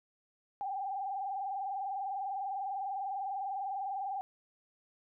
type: tone with vibrato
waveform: sine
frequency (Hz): 784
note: G5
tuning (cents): 0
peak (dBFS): -34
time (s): 0.61-4.21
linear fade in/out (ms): 0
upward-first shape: sine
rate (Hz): 20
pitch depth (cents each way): 85
effects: none